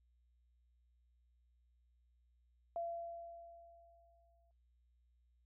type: tone with exponential decay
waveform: sine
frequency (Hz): 680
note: F5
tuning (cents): -46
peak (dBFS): -37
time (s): 2.76-4.51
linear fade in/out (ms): 1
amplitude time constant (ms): 380
effects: noise-tail reverb RT60 0.4 s tail -25 dB re dry + added 60 Hz sine -70 dBFS peak until 5.45 s